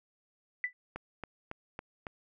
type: tone with exponential decay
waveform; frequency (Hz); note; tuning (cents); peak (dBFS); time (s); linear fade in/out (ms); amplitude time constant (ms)
sine; 1986; B6; +9; -25; 0.64-0.73; 1; 18
type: click train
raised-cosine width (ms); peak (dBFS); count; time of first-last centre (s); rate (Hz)
0.5; -24; 5; 0.96-2.068; 3.61
effects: none